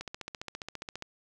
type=click train; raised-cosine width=0.2 ms; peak=-21 dBFS; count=16; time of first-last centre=0.01-1.024 s; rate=14.8 Hz; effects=none